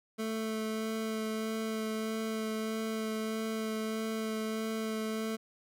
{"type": "tone with vibrato", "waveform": "25% pulse", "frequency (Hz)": 220, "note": "A3", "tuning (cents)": 0, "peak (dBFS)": -29, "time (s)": [0.18, 5.37], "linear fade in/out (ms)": 20, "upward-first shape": "sine", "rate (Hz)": 1.6, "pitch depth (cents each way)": 11, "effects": []}